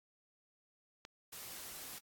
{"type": "click", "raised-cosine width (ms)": 0.2, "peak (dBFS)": -31, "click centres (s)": 1.051}
{"type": "noise", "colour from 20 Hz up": "white", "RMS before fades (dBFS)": -48, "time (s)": [1.32, 1.99], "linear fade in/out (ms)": 10}
{"effects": ["AAC 64 kbps"]}